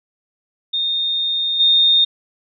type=tone with level steps; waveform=sine; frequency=3665 Hz; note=A#7; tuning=30 cents flat; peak=-17 / -10 dBFS; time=0.73-2.05 s; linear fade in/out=10 ms; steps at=1.59 s; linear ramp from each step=20 ms; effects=none